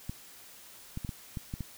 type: clicks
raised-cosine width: 5 ms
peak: -23 dBFS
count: 7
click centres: 0.095 / 0.974 / 1.048 / 1.092 / 1.372 / 1.539 / 1.607 s
effects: white hiss -52 dBFS RMS until 1.77 s